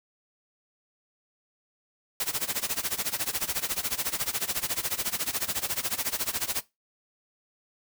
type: noise with tremolo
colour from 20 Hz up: white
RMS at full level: -27 dBFS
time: 2.2-6.61 s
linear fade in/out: 2 ms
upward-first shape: sine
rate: 14 Hz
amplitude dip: 90%
effects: noise-tail reverb RT60 0.2 s tail -19 dB re dry